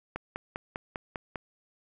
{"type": "click train", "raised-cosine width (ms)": 0.5, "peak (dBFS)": -19, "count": 7, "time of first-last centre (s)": [0.16, 1.358], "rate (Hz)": 5.01, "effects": []}